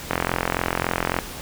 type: click train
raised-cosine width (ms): 0.5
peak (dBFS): -5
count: 48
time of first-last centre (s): 0.11-1.188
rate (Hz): 43.6
effects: pink hiss -35 dBFS RMS until 1.41 s